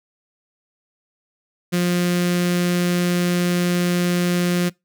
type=tone with notch filter; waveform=sawtooth; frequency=176.6 Hz; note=F3; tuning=20 cents sharp; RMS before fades=-19 dBFS; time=1.72-4.7 s; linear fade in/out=20 ms; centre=850 Hz; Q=1; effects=noise-tail reverb RT60 0.2 s tail -24 dB re dry